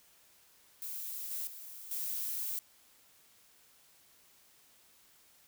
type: noise with level steps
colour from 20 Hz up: violet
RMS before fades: -41 / -38 / -48 / -37 dBFS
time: 0.82-2.59 s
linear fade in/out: 0 ms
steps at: 1.31 / 1.47 / 1.91 s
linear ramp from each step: 2 ms
effects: white hiss -64 dBFS RMS until 5.47 s